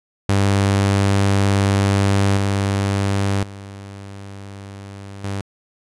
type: tone with level steps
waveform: sawtooth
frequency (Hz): 99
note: G2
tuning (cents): +18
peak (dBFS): -10 / -13 / -29 / -19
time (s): 0.29-5.41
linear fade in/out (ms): 0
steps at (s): 2.37 / 3.43 / 5.24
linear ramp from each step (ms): 2
effects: resampled to 24000 Hz